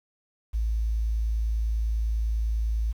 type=tone; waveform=sine; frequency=55 Hz; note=A1; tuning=in tune; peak=-23 dBFS; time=0.53-2.93 s; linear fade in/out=20 ms; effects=9-bit